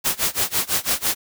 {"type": "noise with tremolo", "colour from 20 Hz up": "white", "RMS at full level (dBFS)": -19, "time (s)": [0.04, 1.15], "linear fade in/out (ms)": 20, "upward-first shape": "sine", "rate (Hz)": 6, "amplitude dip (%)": 95, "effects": []}